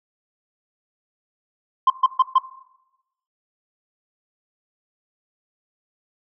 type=tone bursts; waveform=sine; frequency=1046.5 Hz; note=C6; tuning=in tune; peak=-9 dBFS; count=4; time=1.87-2.384 s; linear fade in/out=5 ms; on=31 ms; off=130 ms; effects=noise-tail reverb RT60 0.9 s tail -17 dB re dry + tanh soft clip ceiling -9 dBFS